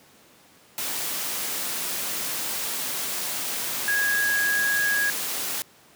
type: tone in noise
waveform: sine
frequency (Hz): 1653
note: G#6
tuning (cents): -9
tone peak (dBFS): -21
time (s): 3.88-5.1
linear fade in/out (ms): 0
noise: white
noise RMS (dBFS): -29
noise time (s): 0.78-5.62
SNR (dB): +5
effects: pink hiss -54 dBFS RMS until 5.95 s + high-pass 150 Hz 12 dB/octave